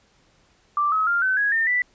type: tone with pitch steps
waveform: sine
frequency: 1174.7 / 1281 / 1397 / 1523.4 / 1661.3 / 1811.6 / 1975.6 Hz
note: D6 / E6 / F6 / G6 / G#6 / A#6 / B6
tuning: 0 / -50 / 0 / -50 / 0 / -50 / 0 cents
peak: -18 dBFS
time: 0.77-1.82 s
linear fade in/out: 2 ms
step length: 150 ms
effects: pink hiss -60 dBFS RMS until 1.94 s + resampled to 16000 Hz